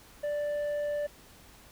sine tone with tanh clipping, 587.3 Hz, D5, in tune, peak -30 dBFS, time 0.23-1.07 s, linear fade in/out 10 ms, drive 5 dB, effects added 50 Hz sine -64 dBFS peak until 1.71 s + pink hiss -55 dBFS RMS until 1.71 s

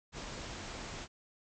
pink low-pass noise, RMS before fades -44 dBFS, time 0.12-1.08 s, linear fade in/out 50 ms, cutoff 7700 Hz, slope 96 dB/octave, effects none

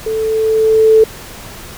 sine tone with level ramp, 440 Hz, A4, in tune, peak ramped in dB -15 to -3 dBFS, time 0.06-1.04 s, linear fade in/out 5 ms, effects pink hiss -32 dBFS RMS until 1.77 s

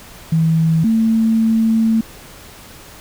sine tone pair in turn, 161.8 / 223.9 Hz, E3 / A3, -32 / +30 cents, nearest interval tritone, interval 562 cents, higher second, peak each -11 dBFS, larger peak neither, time 0.32-0.84 / 0.84-2.01 s, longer second, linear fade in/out 5 ms, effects pink hiss -39 dBFS RMS until 3 s

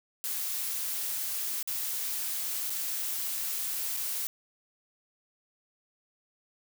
blue noise with dropouts, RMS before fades -33 dBFS, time 0.24-4.27 s, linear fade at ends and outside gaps 0 ms, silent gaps 1.628-1.675 / 2.697-2.703 / 3.967-3.971 s, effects none

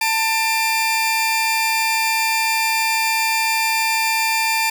sawtooth tone pair together, 892 / 2381 Hz, A5 / D7, +23 / +23 cents, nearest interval octave + perfect fourth, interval 1700 cents, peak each -16 dBFS, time 0.01-4.7 s, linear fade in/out 5 ms, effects none

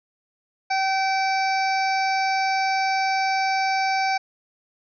harmonic tone, 770 Hz, G5, 31 cents flat, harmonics 1 / 2 / 3 / 5 / 6 / 7 / 8, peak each -21 / -30 / -27 / -43 / -34 / -35 / -42 dBFS, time 0.7-4.18 s, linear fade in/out 10 ms, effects none

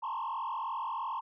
sine tone with frequency modulation, 987.8 Hz, B5, in tune, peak -31 dBFS, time 0.02-1.21 s, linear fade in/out 20 ms, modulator 42.9 Hz, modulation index 2.7, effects tanh soft clip ceiling -31 dBFS

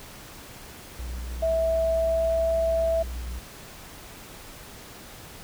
triangle tone, 60.8 Hz, B1, 26 cents flat, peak -29 dBFS, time 0.99-3.39 s, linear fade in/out 5 ms
sine tone with pitch glide, 654 to 658.5 Hz, E5 to E5, -14 to -2 cents, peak -21 dBFS, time 1.42-3.03 s, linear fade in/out 10 ms, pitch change +12 cents, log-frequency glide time 1.65-2.45 s
effects pink hiss -44 dBFS RMS until 5.43 s

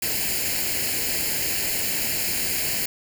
white noise with comb filter, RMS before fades -25 dBFS, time 0.02-2.86 s, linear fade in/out 5 ms, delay 0.42 ms, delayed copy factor +0.75, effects none

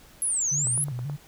sine exponential two-way sweep, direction down then up, 11175 to 5930 to 11175 Hz, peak -23 dBFS, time 0.22-0.84 s, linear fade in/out 0 ms, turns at 0.51 s
sine tone with vibrato, 133.3 Hz, C3, 33 cents sharp, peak -29 dBFS, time 0.51-1.17 s, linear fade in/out 20 ms, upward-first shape square, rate 3.7 Hz, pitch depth 140 cents each way
click train, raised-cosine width 1 ms, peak -26 dBFS, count 5, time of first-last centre 0.67-1.098 s, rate 9.35 Hz
effects pink hiss -53 dBFS RMS until 1.27 s

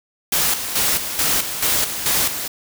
white noise with tremolo, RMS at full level -18 dBFS, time 0.32-2.48 s, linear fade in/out 5 ms, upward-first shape square, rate 2.3 Hz, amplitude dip 60%, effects none

